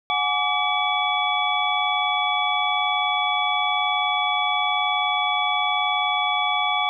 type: tone cluster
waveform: sine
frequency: 735 / 834 / 1156 / 2286 / 3410 Hz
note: F#5 / G#5 / D6 / D7 / G#7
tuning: -12 / +7 / -28 / -47 / +45 cents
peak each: -26 dBFS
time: 0.1-6.89 s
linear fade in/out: 0 ms
effects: none